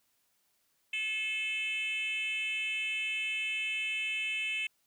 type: tone with frequency modulation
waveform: sine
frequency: 2614 Hz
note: E7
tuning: 15 cents flat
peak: -29 dBFS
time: 0.93-4.67 s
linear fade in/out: 5 ms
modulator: 444 Hz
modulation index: 0.87
effects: tanh soft clip ceiling -29 dBFS + white hiss -74 dBFS RMS until 4.86 s